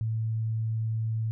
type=tone; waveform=sine; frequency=111.4 Hz; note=A2; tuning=22 cents sharp; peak=-26 dBFS; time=0.01-1.31 s; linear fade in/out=0 ms; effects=none